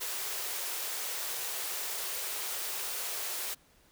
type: high-pass noise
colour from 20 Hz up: white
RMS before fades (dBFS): -36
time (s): 0-3.55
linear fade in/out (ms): 20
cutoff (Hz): 350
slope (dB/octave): 96
effects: pink hiss -64 dBFS RMS until 3.91 s